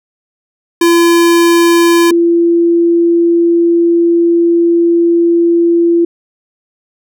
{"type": "tone pair in turn", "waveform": ["square", "sine"], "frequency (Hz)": [340, 340], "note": ["F4", "F4"], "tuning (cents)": [-46, -46], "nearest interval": "unison", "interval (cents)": 0, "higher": "neither", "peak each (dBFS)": -6, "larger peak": "neither", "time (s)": [[0.81, 2.11], [2.11, 6.05]], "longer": "second", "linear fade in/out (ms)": 5, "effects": []}